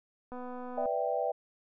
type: click train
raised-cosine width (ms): 1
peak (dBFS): -30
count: 135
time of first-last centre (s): 0.32-0.858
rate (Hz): 249
type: chord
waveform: sine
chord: E minor seventh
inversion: second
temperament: equal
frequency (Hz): 493.9 / 587.3 / 659.3 / 784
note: B4 / D5 / E5 / G5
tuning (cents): 0 / 0 / 0 / 0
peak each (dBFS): -34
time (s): 0.77-1.32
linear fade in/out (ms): 10
effects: none